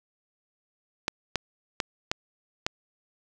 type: clicks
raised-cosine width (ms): 0.2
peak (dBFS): -8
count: 5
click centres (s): 1.081 / 1.357 / 1.802 / 2.115 / 2.665
effects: none